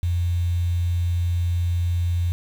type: tone with quantisation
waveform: sine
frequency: 87 Hz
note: F2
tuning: 6 cents flat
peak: -19 dBFS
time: 0.03-2.32 s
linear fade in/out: 0 ms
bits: 7
effects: none